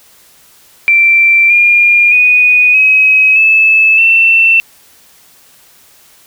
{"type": "tone with pitch steps", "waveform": "sine", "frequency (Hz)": [2349, 2412, 2477, 2544, 2612, 2683], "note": ["D7", "D7", "D#7", "D#7", "E7", "E7"], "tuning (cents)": [0, 46, -8, 38, -17, 30], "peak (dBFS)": -4, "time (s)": [0.88, 4.6], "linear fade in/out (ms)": 0, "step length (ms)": 620, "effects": ["white hiss -44 dBFS RMS until 6.26 s"]}